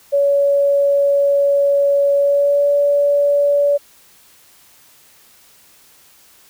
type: tone with pitch glide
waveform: sine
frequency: 564 to 572.9 Hz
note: C#5 to D5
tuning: +30 to -43 cents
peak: -11 dBFS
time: 0.12-3.78 s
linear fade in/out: 20 ms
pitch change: +27 cents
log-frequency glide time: 2.15-2.67 s
effects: white hiss -49 dBFS RMS until 6.49 s